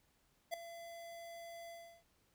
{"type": "tone with ADSR envelope", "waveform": "square", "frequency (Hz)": 677, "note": "E5", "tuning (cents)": 46, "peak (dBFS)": -35, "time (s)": [0.51, 2.04], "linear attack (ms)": 28, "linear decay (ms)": 3, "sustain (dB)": -14, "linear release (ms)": 340, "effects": ["pink hiss -75 dBFS RMS until 2.34 s"]}